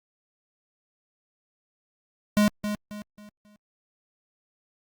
square tone with echo, 208.6 Hz, G#3, 8 cents sharp, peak -18 dBFS, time 2.37-2.48 s, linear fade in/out 0 ms, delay 270 ms, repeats 4, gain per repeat -9 dB, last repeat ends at 3.56 s, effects Opus 48 kbps

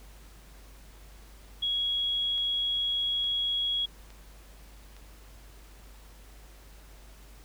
sine tone, 3322 Hz, G#7, in tune, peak -26 dBFS, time 1.62-3.86 s, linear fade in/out 10 ms
click train, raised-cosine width 0.2 ms, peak -34 dBFS, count 4, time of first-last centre 2.38-4.966 s, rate 1.16 Hz
effects added 50 Hz sine -49 dBFS peak until 7.44 s + pink hiss -56 dBFS RMS until 7.44 s

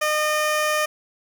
15% pulse tone, 609 Hz, D#5, 37 cents flat, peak -13 dBFS, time 0.01-0.86 s, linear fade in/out 10 ms, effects none

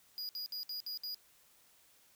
square tone bursts, 4894 Hz, D#8, 29 cents flat, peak -39 dBFS, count 6, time 0.18-1.145 s, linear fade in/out 0 ms, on 110 ms, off 61 ms, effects white hiss -66 dBFS RMS until 2.15 s

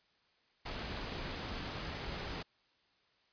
pink noise, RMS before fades -41 dBFS, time 0.65-2.43 s, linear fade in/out 10 ms, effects white hiss -72 dBFS RMS until 3.32 s + resampled to 11025 Hz

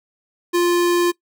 square tone, 349.2 Hz, F4, in tune, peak -15 dBFS, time 0.53-1.12 s, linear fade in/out 20 ms, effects noise-tail reverb RT60 0.1 s tail -20 dB re dry

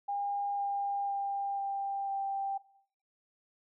sine tone with pitch steps, 807 / 801.9 / 796.8 / 791.8 / 786.7 Hz, G#5 / G5 / G5 / G5 / G5, -50 / +39 / +28 / +17 / +6 cents, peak -31 dBFS, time 0.08-2.58 s, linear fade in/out 10 ms, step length 500 ms, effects noise-tail reverb RT60 0.6 s tail -18 dB re dry

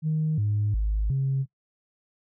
sine tone with pitch steps, 156 / 104.3 / 52.5 / 135.2 Hz, D#3 / G#2 / G#1 / C#3, +5 / +8 / +19 / -43 cents, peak -21 dBFS, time 0.02-1.46 s, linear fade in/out 50 ms, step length 360 ms, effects noise-tail reverb RT60 0.1 s tail -20 dB re dry + tanh soft clip ceiling -18 dBFS

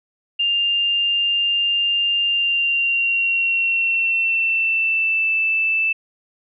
sine tone with pitch glide, 2800 to 2643 Hz, F7 to E7, +4 to +4 cents, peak -16 dBFS, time 0.39-5.93 s, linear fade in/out 10 ms, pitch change -100 cents, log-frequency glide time 2.25-5.31 s, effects none

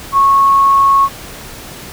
sine tone, 1100 Hz, C#6, 14 cents flat, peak -6 dBFS, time 0.12-1.09 s, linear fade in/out 50 ms, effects pink hiss -31 dBFS RMS until 1.92 s

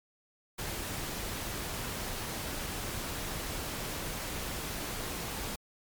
pink noise, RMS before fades -37 dBFS, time 0.58-5.56 s, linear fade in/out 10 ms, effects MP3 96 kbps

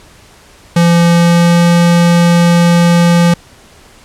square tone with pitch glide, 170.8 to 171.99 Hz, F3 to F3, -38 to -26 cents, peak -6 dBFS, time 0.76-3.34 s, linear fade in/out 5 ms, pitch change +12 cents, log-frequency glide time 1.07-1.64 s, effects pink hiss -41 dBFS RMS until 4.04 s + low-pass 10000 Hz 12 dB/octave

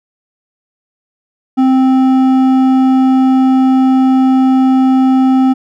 sine tone with hard clipping, 261.6 Hz, C4, in tune, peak -8 dBFS, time 1.57-5.54 s, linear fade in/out 20 ms, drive 8 dB, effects none

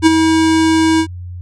square tone with ADSR envelope, 321.2 Hz, E4, 45 cents flat, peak -4 dBFS, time 0.02-1.07 s, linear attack 44 ms, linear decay 23 ms, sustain -6 dB, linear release 74 ms, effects added 89 Hz sine -25 dBFS peak until 1.41 s + resampled to 22050 Hz

